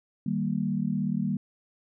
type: chord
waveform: sine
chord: Eb major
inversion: none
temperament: equal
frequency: 155.56 / 196 / 233.1 Hz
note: Eb3 / G3 / Bb3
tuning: 0 / 0 / 0 cents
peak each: -31 / -28 / -30 dBFS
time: 0.26-1.37 s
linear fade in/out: 5 ms
effects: none